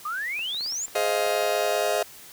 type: exponential sweep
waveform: sine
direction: up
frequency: 1174 to 7459 Hz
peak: -27 dBFS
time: 0.05-0.86 s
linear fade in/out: 5 ms
type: clicks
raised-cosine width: 0.5 ms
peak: -31 dBFS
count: 11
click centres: 0.392 / 0.546 / 0.609 / 0.662 / 0.723 / 0.882 / 0.978 / 1.094 / 1.199 / 1.266 / 1.429 s
type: chord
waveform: 40% pulse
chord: F minor seventh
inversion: first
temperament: just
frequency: 419.1 / 523.8 / 628.6 / 698.5 Hz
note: Ab4 / C5 / Eb5 / F5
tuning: +16 / +2 / +18 / 0 cents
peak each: -28 / -29 / -25 / -27 dBFS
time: 0.95-2.03 s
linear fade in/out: 5 ms
effects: white hiss -46 dBFS RMS until 2.32 s